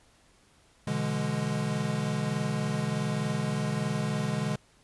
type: chord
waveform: square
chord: E dominant seventh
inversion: second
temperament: equal with one note detuned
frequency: 123.47 / 146.83 / 168.18 / 207.7 Hz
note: B2 / D3 / E3 / G#3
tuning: 0 / 0 / +35 / 0 cents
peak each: -36 / -32 / -37 / -33 dBFS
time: 0.87-4.56 s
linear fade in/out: 5 ms
effects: pink hiss -62 dBFS RMS until 4.83 s + resampled to 24000 Hz